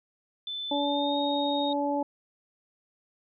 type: tone with pitch glide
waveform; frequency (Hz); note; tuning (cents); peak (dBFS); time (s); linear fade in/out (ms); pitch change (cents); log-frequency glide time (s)
sine; 3520 to 3727; A7 to A#7; 0 to -1; -32; 0.47-1.73; 2; +99; 0.71-1.17
type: harmonic tone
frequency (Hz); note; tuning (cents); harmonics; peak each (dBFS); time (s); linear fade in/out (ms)
286.3; D4; -44; 1 / 2 / 3; -29 / -30 / -30; 0.71-2.03; 5
effects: none